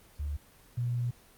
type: tone pair in turn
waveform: sine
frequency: 72.9 / 121.2 Hz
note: D2 / B2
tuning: -12 / -32 cents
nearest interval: major sixth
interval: 880 cents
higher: second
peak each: -31 / -28 dBFS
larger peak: second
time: 0.19-0.37 / 0.77-1.11 s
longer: second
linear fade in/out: 10 ms
effects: pink hiss -58 dBFS RMS until 1.37 s + Opus 24 kbps